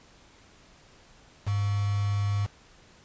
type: tone with quantisation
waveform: sine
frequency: 101.6 Hz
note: G#2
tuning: 38 cents flat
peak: -24 dBFS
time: 1.46-2.47 s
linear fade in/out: 20 ms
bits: 6
effects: pink hiss -56 dBFS RMS until 3.04 s + resampled to 16000 Hz